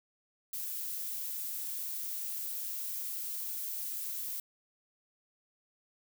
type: noise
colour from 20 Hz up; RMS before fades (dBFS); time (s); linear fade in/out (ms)
violet; -38; 0.53-4.4; 2
effects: none